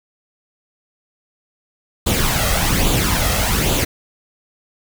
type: noise with flanger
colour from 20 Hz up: pink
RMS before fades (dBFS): -17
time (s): 2.06-3.85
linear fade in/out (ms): 10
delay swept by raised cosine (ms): 0.27 to 1.57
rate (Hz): 1.2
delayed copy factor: +0.55
effects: none